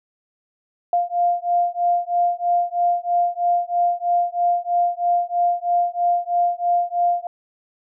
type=beating tone pair; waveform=sine; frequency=698.5 / 701.6 Hz; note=F5 / F5; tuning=0 / +8 cents; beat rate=3.1 Hz; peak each=-20 dBFS; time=0.93-7.27 s; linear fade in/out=2 ms; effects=none